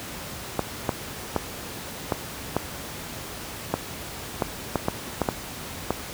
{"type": "clicks", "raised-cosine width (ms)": 1, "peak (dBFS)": -7, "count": 12, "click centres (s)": [0.593, 0.892, 1.363, 2.122, 2.566, 3.74, 4.422, 4.757, 4.884, 5.217, 5.288, 5.906], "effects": ["pink hiss -36 dBFS RMS until 6.13 s", "high-pass 60 Hz 12 dB/octave"]}